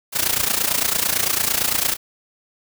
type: noise with amplitude modulation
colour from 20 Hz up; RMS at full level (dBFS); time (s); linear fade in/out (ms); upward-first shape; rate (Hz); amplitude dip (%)
white; -17; 0.12-1.97; 50; sine; 28.9; 80
effects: none